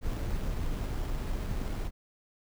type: noise with sample-and-hold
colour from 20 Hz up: brown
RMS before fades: -32 dBFS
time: 0.01-1.91 s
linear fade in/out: 50 ms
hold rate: 6300 Hz
effects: none